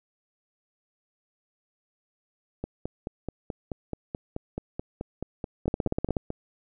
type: two click trains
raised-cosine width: 2 ms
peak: -18 / -12 dBFS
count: 18 / 9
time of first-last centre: 2.64-6.304 / 5.68-6.168 s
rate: 4.64 / 16.4 Hz
effects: none